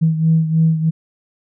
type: beating tone pair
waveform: sine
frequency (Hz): 160.5 / 163.7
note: E3 / E3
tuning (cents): -46 / -12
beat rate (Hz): 3.2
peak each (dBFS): -12 / -18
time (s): 0.01-0.91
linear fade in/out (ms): 20
effects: tanh soft clip ceiling -4 dBFS